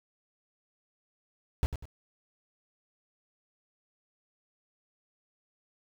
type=noise with echo; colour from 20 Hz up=brown; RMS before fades=-25 dBFS; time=1.63-1.66 s; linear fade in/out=0 ms; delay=97 ms; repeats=2; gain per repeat=-9 dB; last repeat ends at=1.854 s; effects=none